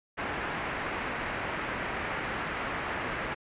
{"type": "low-pass noise", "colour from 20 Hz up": "white", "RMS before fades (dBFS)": -34, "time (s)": [0.17, 3.35], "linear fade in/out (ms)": 20, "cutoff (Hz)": 2200, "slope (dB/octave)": 24, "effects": ["resampled to 8000 Hz"]}